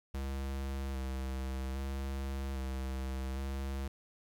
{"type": "tone with vibrato", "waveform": "square", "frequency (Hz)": 66.8, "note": "C2", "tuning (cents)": 36, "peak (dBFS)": -36, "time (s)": [0.14, 3.88], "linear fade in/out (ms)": 5, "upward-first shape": "square", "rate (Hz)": 0.62, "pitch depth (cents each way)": 24, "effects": ["11-bit"]}